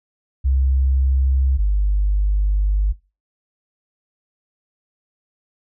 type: tone pair in turn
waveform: sine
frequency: 66.4 / 50.1 Hz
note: C2 / G1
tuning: +26 / +38 cents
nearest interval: perfect fourth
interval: 488 cents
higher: first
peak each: -13 dBFS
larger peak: neither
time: 0.44-1.58 / 1.58-2.93 s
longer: second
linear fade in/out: 20 ms
effects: noise-tail reverb RT60 0.3 s tail -22 dB re dry + tanh soft clip ceiling -9 dBFS